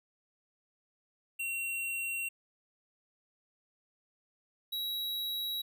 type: tone pair in turn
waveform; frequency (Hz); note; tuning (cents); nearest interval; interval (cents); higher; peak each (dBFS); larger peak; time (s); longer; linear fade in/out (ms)
square; 2738 / 3872; F7 / B7; -35 / -35; tritone; 600; second; -34 / -34; neither; 1.39-2.29 / 4.72-5.62; neither; 10
effects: none